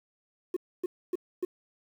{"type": "tone bursts", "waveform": "triangle", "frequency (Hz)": 360.8, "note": "F#4", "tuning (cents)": -44, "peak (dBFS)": -23, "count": 4, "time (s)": [0.54, 1.45], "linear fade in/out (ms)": 5, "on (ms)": 25, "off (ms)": 270, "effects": ["tanh soft clip ceiling -22 dBFS", "9-bit"]}